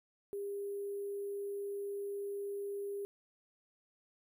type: tone with sample-and-hold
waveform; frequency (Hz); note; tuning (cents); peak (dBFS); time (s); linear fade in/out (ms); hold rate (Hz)
sine; 401.9; G4; +43; -37; 0.33-3.05; 0; 11025
effects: none